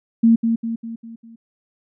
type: tone with echo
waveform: sine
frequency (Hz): 228.6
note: A#3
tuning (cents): -34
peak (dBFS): -9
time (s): 0.23-0.36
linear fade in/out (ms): 10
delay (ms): 200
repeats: 5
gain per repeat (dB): -6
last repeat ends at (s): 1.36
effects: none